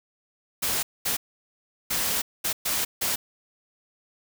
white noise bursts at uneven times, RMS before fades -26 dBFS, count 6, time 0.62-0.83 / 1.05-1.17 / 1.9-2.22 / 2.44-2.53 / 2.65-2.85 / 3.01-3.16 s, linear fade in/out 10 ms, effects none

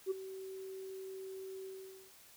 sine tone with ADSR envelope, 381.6 Hz, G4, 47 cents flat, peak -28 dBFS, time 0.06-2.12 s, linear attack 48 ms, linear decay 16 ms, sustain -15 dB, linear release 470 ms, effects tanh soft clip ceiling -29 dBFS + white hiss -60 dBFS RMS until 2.36 s

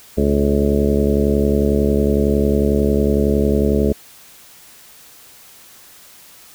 harmonic tone with a mistuned harmonic, 71 Hz, C#2, 42 cents sharp, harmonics 1 / 2 / 3 / 4 / 5 / 6 / 7 / 8 / 9, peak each -19 / -25 / -18 / -24 / -23 / -19 / -29 / -26 / -29 dBFS, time 0.17-3.93 s, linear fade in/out 10 ms, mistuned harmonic 8, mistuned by -31 cents, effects white hiss -44 dBFS RMS until 6.54 s

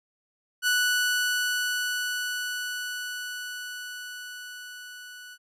sawtooth tone with level ramp, 1480 Hz, F#6, in tune, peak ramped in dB -17 to -39 dBFS, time 0.62-5.38 s, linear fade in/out 50 ms, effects resampled to 32000 Hz

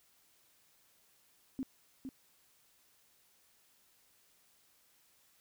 sine tone with echo, 264.1 Hz, C4, 16 cents sharp, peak -34 dBFS, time 1.59-1.63 s, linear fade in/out 0 ms, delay 460 ms, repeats 1, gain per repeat -6 dB, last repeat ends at 2.09 s, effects white hiss -69 dBFS RMS until 5.4 s

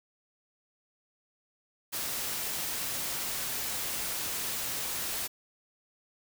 white noise, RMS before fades -34 dBFS, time 1.92-5.28 s, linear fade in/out 20 ms, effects none

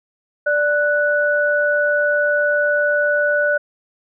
sine tone pair together, 587.7 / 1480 Hz, D5 / F#6, +1 / 0 cents, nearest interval octave + major third, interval 1599 cents, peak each -17 dBFS, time 0.46-3.58 s, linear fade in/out 10 ms, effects none

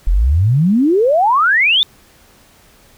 sine exponential sweep, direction up, 38.89 to 3661 Hz, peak -9 dBFS, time 0.07-1.83 s, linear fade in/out 0 ms, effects pink hiss -48 dBFS RMS until 2.97 s

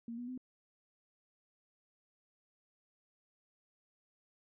sine tone with pitch steps, 232.5 / 243.2 / 254.4 Hz, A#3 / B3 / C4, -4 / -26 / -48 cents, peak -40 dBFS, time 0.08-0.377 s, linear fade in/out 2 ms, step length 99 ms, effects none

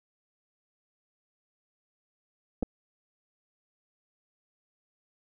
clicks, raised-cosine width 2 ms, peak -17 dBFS, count 2, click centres 2.626 / 2.63 s, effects none

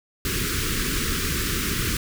pink band-stop noise, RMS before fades -25 dBFS, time 0.25-1.97 s, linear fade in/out 2 ms, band 440 to 1200 Hz, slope 48 dB/octave, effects none

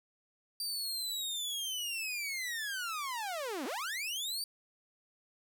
sawtooth linear two-way sweep, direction down then up, 4699 to 236.7 to 4699 Hz, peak -32 dBFS, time 0.6-4.44 s, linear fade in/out 2 ms, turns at 3.65 s, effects none

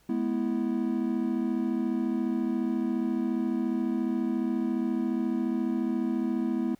triangle chord, E major, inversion first, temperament equal with one note detuned, 212.5 / 246.9 / 329.6 Hz, G#3 / B3 / E4, +40 / 0 / 0 cents, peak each -29 / -27 / -29 dBFS, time 0.09-6.75 s, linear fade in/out 5 ms, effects pink hiss -64 dBFS RMS until 6.79 s

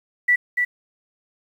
sine tone with echo, 1961 Hz, B6, 13 cents flat, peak -13 dBFS, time 0.28-0.36 s, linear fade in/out 10 ms, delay 290 ms, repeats 1, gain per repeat -4 dB, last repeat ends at 0.65 s, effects 8-bit

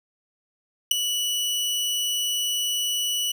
sawtooth tone with ADSR envelope, 2950 Hz, F#7, 6 cents flat, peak -8 dBFS, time 0.91-3.32 s, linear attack 5 ms, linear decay 6 ms, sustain -12 dB, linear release 8 ms, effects none

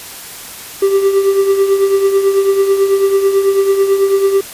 triangle tone with tremolo, 392 Hz, G4, in tune, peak -4 dBFS, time 0.82-4.41 s, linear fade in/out 5 ms, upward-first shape triangle, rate 9.1 Hz, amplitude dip 65%, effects white hiss -30 dBFS RMS until 4.53 s + resampled to 32000 Hz

